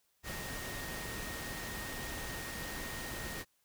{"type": "tone in noise", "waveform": "sine", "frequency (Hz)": 1859, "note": "A#6", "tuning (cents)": -5, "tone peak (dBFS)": -46, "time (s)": [0.23, 3.45], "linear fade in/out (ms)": 50, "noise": "pink", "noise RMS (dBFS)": -42, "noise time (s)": [0.23, 3.45], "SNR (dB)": -7, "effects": ["white hiss -75 dBFS RMS until 3.64 s"]}